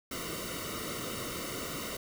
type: noise with comb filter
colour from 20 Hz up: pink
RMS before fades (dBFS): -38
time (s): 0.11-1.97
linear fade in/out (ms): 5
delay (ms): 1.2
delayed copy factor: -0.85
effects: none